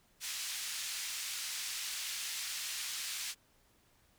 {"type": "band-pass noise", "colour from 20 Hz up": "white", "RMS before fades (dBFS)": -40, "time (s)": [0.2, 3.35], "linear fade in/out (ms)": 50, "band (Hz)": [2000, 7500], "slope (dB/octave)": 12, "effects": ["pink hiss -69 dBFS RMS until 4.18 s"]}